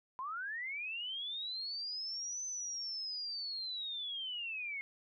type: linear two-way sweep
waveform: sine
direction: up then down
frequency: 996 to 6140 to 2145 Hz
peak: -38 dBFS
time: 0.19-4.81 s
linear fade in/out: 0 ms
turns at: 2.45 s
effects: none